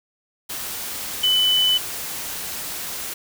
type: tone in noise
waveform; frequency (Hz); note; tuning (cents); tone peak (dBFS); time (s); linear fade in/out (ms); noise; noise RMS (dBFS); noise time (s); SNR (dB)
sine; 3000; F#7; +23; -15; 1.23-1.78; 10; white; -30; 0.49-3.14; +12
effects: none